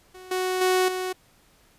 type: tone with level steps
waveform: sawtooth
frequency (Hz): 370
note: F#4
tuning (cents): 0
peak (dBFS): -38 / -20 / -15 / -23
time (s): 0.14-1.13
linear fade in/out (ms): 10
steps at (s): 0.31 / 0.61 / 0.88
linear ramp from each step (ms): 5
effects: pink hiss -59 dBFS RMS until 1.78 s + resampled to 32000 Hz